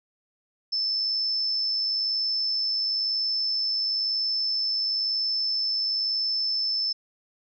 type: tone with amplitude modulation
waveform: sine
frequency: 5274 Hz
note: E8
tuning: in tune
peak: -22 dBFS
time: 0.72-6.93 s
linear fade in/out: 10 ms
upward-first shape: sine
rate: 101 Hz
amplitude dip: 30%
effects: none